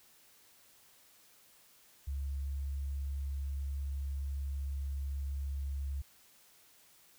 sine tone, 69.3 Hz, C#2, in tune, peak -34 dBFS, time 2.07-6.02 s, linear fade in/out 10 ms, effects white hiss -63 dBFS RMS until 7.18 s

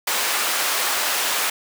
pink high-pass noise, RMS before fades -22 dBFS, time 0.07-1.5 s, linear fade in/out 5 ms, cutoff 820 Hz, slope 12 dB/octave, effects none

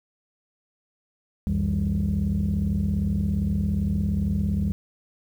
sine tone cluster, 67.1 / 89.6 / 162.5 / 199.9 Hz, C2 / F2 / E3 / G3, +44 / +45 / -24 / +34 cents, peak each -27 / -25 / -28 / -24 dBFS, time 1.47-4.72 s, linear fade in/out 0 ms, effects tanh soft clip ceiling -16 dBFS + 9-bit

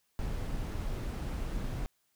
brown noise, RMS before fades -35 dBFS, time 0.19-1.86 s, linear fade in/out 0 ms, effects white hiss -75 dBFS RMS until 2.15 s

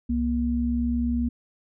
sine tone pair together, 66.5 / 238.4 Hz, C2 / A#3, +29 / +39 cents, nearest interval octave + minor seventh, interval 2210 cents, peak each -27 / -23 dBFS, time 0.09-1.29 s, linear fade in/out 10 ms, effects none

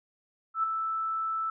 sine tone with ADSR envelope, 1318.5 Hz, E6, in tune, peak -22 dBFS, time 0.54-1.5 s, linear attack 96 ms, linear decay 4 ms, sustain -6 dB, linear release 3 ms, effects none

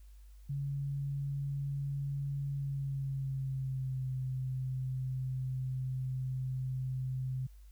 sine tone with pitch glide, 140 to 129.87 Hz, C#3 to C3, +18 to -13 cents, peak -33 dBFS, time 0.49-7.47 s, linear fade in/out 10 ms, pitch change -131 cents, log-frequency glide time 2.51-4.08 s, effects added 50 Hz sine -51 dBFS peak until 7.71 s + white hiss -71 dBFS RMS until 7.71 s

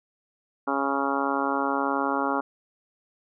harmonic tone, 138.59 Hz, C#3, in tune, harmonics 2 / 3 / 4 / 5 / 6 / 7 / 8 / 9 / 10, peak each -29 / -33 / -33 / -35 / -30 / -33 / -31 / -34 / -32 dBFS, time 0.67-2.41 s, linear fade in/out 10 ms, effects none

